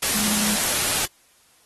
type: tone in noise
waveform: sine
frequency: 210.3 Hz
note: G#3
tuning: 22 cents sharp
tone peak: -26 dBFS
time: 0.14-0.56 s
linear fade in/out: 10 ms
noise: white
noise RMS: -22 dBFS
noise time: 0.02-1.06 s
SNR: -7 dB
effects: white hiss -58 dBFS RMS until 1.65 s + AAC 32 kbps